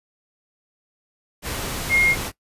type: tone in noise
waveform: sine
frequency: 2137 Hz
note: C7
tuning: 36 cents sharp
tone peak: -14 dBFS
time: 1.89-2.16 s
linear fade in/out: 50 ms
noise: pink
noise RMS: -28 dBFS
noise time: 1.42-2.32 s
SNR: +11 dB
effects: noise-tail reverb RT60 0.1 s tail -19 dB re dry + resampled to 32000 Hz